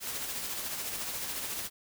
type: noise with tremolo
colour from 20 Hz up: white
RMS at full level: -35 dBFS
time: 0-1.7 s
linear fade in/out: 50 ms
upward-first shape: sine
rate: 14 Hz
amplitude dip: 35%
effects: none